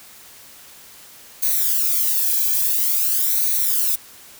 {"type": "noise with flanger", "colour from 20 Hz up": "violet", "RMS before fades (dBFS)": -19, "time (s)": [1.42, 3.96], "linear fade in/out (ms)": 10, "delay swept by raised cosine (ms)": [0.48, 1.24], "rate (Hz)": 0.49, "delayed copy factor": 0.8, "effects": ["white hiss -44 dBFS RMS until 4.39 s"]}